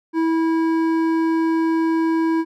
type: tone with hard clipping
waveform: triangle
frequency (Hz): 326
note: E4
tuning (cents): -19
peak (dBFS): -18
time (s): 0.13-2.45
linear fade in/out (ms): 50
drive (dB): 14
effects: none